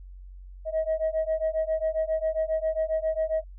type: beating tone pair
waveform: sine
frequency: 632 / 639.4 Hz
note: D#5 / D#5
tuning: +27 / +47 cents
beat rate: 7.4 Hz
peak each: -26 dBFS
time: 0.65-3.44 s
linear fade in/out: 50 ms
effects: tanh soft clip ceiling -19 dBFS + added 46 Hz sine -41 dBFS peak until 3.58 s